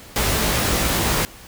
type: noise with comb filter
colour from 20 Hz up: pink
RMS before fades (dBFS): -20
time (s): 0.16-1.25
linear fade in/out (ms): 0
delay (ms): 18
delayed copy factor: +0.7
effects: pink hiss -42 dBFS RMS until 1.47 s